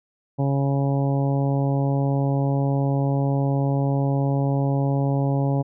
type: harmonic tone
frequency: 138.59 Hz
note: C#3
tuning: in tune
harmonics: 1 / 2 / 3 / 4 / 5 / 6 / 7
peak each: -20 / -26 / -32 / -30 / -34 / -34 / -40 dBFS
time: 0.38-5.63 s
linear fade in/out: 20 ms
effects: none